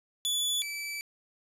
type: tone pair in turn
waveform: sawtooth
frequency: 3448 / 2313 Hz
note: A7 / D7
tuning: -36 / -27 cents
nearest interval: perfect fifth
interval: 691 cents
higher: first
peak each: -24 / -31 dBFS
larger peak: first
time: 0.25-0.62 / 0.62-1.01 s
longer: second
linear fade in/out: 0 ms
effects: resampled to 32000 Hz + 10-bit